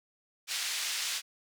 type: band-pass noise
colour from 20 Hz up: pink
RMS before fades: -34 dBFS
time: 0.47-1.22 s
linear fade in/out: 50 ms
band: 2500 to 8100 Hz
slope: 12 dB/octave
effects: none